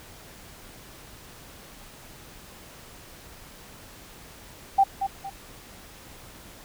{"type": "tone with echo", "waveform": "sine", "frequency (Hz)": 784, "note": "G5", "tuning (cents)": 0, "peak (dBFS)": -14, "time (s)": [4.78, 4.84], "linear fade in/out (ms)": 10, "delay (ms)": 230, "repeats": 2, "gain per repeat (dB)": -9, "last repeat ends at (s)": 5.3, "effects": ["pink hiss -47 dBFS RMS until 6.64 s"]}